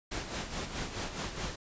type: noise with tremolo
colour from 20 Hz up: pink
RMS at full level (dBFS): -35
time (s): 0.11-1.56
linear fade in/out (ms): 10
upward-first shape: sine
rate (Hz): 4.7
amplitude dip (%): 60
effects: resampled to 16000 Hz